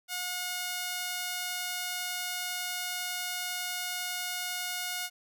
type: tone with high-pass filter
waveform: sawtooth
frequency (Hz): 722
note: F#5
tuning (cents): -43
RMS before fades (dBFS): -35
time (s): 0.08-5.1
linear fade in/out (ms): 50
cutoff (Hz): 1700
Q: 0.51
effects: none